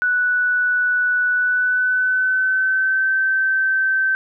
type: tone with pitch glide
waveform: sine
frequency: 1480 to 1547.3 Hz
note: F#6 to G6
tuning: 0 to -23 cents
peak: -15 dBFS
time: 0.02-4.15 s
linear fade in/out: 0 ms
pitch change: +77 cents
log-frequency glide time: 1.31-3.11 s
effects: none